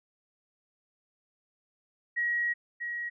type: tone pair in turn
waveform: sine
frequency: 1903 / 1903 Hz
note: A#6 / A#6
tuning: +35 / +35 cents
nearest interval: unison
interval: 0 cents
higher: neither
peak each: -26 / -32 dBFS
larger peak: first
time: 2.16-2.54 / 2.8-3.1 s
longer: first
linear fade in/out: 20 ms
effects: none